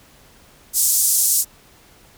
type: band-pass noise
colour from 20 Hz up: pink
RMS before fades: -17 dBFS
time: 0.73-1.45 s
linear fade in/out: 50 ms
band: 6700 to 14000 Hz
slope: 24 dB/octave
effects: pink hiss -50 dBFS RMS until 2.17 s